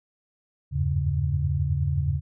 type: tone cluster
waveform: sine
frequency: 80.9 / 91.8 / 99.7 / 139 Hz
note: E2 / F#2 / G2 / C#3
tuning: -32 / -13 / +30 / +5 cents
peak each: -26 / -32 / -30 / -25 dBFS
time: 0.71-2.21 s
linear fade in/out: 50 ms
effects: none